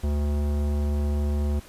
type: tone with tanh clipping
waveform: sine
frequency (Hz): 73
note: D2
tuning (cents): -10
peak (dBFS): -24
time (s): 0.03-1.6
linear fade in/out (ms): 10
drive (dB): 18
effects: pink hiss -49 dBFS RMS until 1.68 s + resampled to 32000 Hz